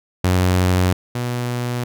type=tone pair in turn; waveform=sawtooth; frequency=91.4 / 122 Hz; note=F#2 / B2; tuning=-21 / -21 cents; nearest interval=perfect fourth; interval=500 cents; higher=second; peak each=-10 / -17 dBFS; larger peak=first; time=0.24-0.93 / 1.15-1.84 s; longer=neither; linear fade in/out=5 ms; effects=none